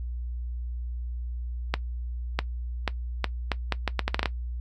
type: accelerating click train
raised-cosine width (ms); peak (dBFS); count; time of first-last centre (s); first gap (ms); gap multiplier
0.3; -8; 13; 1.74-4.258; 650; 0.75
effects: noise-tail reverb RT60 0.1 s tail -17 dB re dry + added 60 Hz sine -30 dBFS peak until 4.6 s